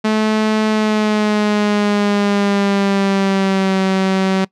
sawtooth tone with pitch glide, 216.4 to 190.58 Hz, A3 to G3, -29 to -49 cents, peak -9 dBFS, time 0.04-4.45 s, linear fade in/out 10 ms, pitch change -220 cents, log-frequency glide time 0.68-3.8 s, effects noise-tail reverb RT60 0.1 s tail -22 dB re dry + low-pass 5000 Hz 12 dB/octave

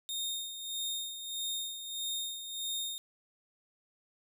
sawtooth tone with tremolo, 3681 Hz, A#7, 23 cents flat, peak -30 dBFS, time 0.09-2.98 s, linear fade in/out 0 ms, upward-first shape sine, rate 1.6 Hz, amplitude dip 60%, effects none

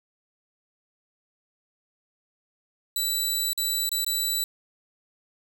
15% pulse tone with dropouts, 3956 Hz, B7, 2 cents sharp, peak -17 dBFS, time 2.96-4.44 s, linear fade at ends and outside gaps 2 ms, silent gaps 3.532-3.576 / 3.892-3.916 / 4.046-4.064 s, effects none

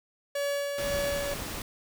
45% pulse tone with tremolo, 568 Hz, C#5, 42 cents sharp, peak -27 dBFS, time 0.35-1.34 s, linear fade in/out 5 ms, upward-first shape sine, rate 1.9 Hz, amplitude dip 35%
pink noise, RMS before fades -36 dBFS, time 0.78-1.62 s, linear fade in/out 2 ms
effects none

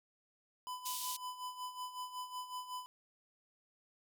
square tone with tremolo, 1002 Hz, B5, 25 cents sharp, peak -40 dBFS, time 0.67-2.86 s, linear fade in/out 0 ms, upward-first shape sine, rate 5.4 Hz, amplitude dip 70%
white band-pass noise, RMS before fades -42 dBFS, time 0.85-1.17 s, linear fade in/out 10 ms, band 3200 to 15000 Hz, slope 24 dB/octave
effects none

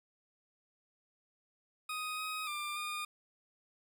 20% pulse tone with pitch steps, 1250 / 1259 / 1192 / 1216 Hz, D#6 / D#6 / D6 / D#6, +8 / +20 / +25 / -40 cents, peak -32 dBFS, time 1.89-3.05 s, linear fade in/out 5 ms, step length 290 ms, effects none

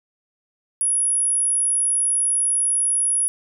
sine tone, 10320 Hz, E9, 38 cents flat, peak -17 dBFS, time 0.81-3.28 s, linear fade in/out 0 ms, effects none

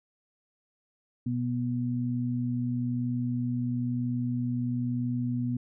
sine tone pair together, 123.47 / 244.5 Hz, B2 / B3, 0 / -17 cents, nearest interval octave, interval 1183 cents, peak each -30 / -29 dBFS, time 1.26-5.57 s, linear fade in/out 5 ms, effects none

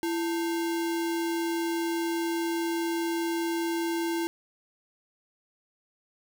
sine tone with sample-and-hold, 334.9 Hz, E4, 27 cents sharp, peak -26 dBFS, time 0.03-4.27 s, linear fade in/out 0 ms, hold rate 1225 Hz, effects none

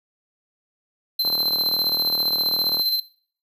square tone with tremolo, 4100 Hz, C8, 36 cents flat, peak -19 dBFS, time 1.19-3 s, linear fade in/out 5 ms, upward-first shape square, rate 15 Hz, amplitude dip 40%
click train, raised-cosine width 1 ms, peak -19 dBFS, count 61, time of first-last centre 1.25-2.796 s, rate 38.8 Hz
effects noise-tail reverb RT60 0.5 s tail -21 dB re dry + high-pass 150 Hz 12 dB/octave

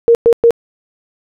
sine tone bursts, 466.2 Hz, A#4, in tune, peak -4 dBFS, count 3, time 0.08-0.507 s, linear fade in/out 0 ms, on 69 ms, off 110 ms, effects none

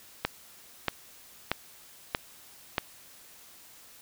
click train, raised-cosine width 0.3 ms, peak -9 dBFS, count 5, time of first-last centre 0.25-2.782 s, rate 1.58 Hz, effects white hiss -53 dBFS RMS until 4.01 s

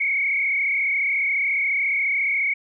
sine tone with frequency modulation, 2217 Hz, C#7, in tune, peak -19 dBFS, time 0-2.54 s, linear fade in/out 10 ms, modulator 34.3 Hz, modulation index 2.2, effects none

